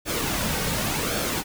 pink noise with flanger, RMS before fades -26 dBFS, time 0.05-1.44 s, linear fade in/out 50 ms, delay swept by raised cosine 1 to 3 ms, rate 0.89 Hz, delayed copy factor -0.5, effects none

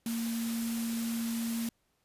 sine tone in noise, 230 Hz, A#3, 23 cents flat, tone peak -31 dBFS, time 0.06-1.69 s, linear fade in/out 2 ms, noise white, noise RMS -41 dBFS, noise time 0.06-1.69 s, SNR +7 dB, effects pink hiss -75 dBFS RMS until 2.04 s + resampled to 32000 Hz

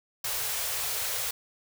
white band-stop noise, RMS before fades -31 dBFS, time 0.24-1.31 s, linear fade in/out 5 ms, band 140 to 400 Hz, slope 96 dB/octave, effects none

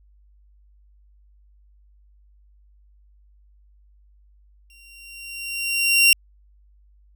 sawtooth tone with exponential growth, 2758 Hz, F7, 22 cents flat, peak -7 dBFS, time 4.7-6.13 s, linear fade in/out 1 ms, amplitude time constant 310 ms, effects added 50 Hz sine -52 dBFS peak until 7.15 s

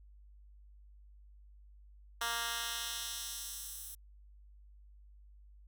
10% pulse tone with high-pass filter sweep, 233.1 Hz, A#3, in tune, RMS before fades -40 dBFS, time 2.21-3.95 s, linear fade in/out 5 ms, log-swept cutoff 1300 to 11000 Hz, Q 0.78, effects added 50 Hz sine -55 dBFS peak until 5.67 s

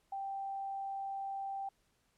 sine tone, 784 Hz, G5, in tune, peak -37 dBFS, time 0.12-1.69 s, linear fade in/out 5 ms, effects pink hiss -75 dBFS RMS until 2.17 s + low-pass 12000 Hz 12 dB/octave

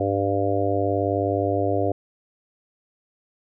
harmonic tone, 99.2 Hz, G2, 21 cents sharp, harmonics 1 / 3 / 4 / 5 / 6 / 7, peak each -27 / -27 / -27 / -27 / -27 / -27 dBFS, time 0-1.92 s, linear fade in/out 5 ms, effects none

